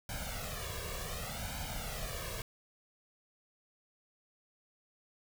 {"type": "noise with flanger", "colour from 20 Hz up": "pink", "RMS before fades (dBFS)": -40, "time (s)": [0.09, 2.42], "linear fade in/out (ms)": 2, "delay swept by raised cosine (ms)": [1.3, 1.81], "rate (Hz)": 0.67, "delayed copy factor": 0.9, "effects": []}